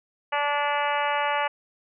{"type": "harmonic tone", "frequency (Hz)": 290, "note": "D4", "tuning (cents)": -22, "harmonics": [2, 3, 4, 5, 6, 7, 8, 9, 10], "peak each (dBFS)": [-30, -26, -30, -33, -33, -34, -35, -37, -36], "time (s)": [0.32, 1.48], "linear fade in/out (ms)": 10, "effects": []}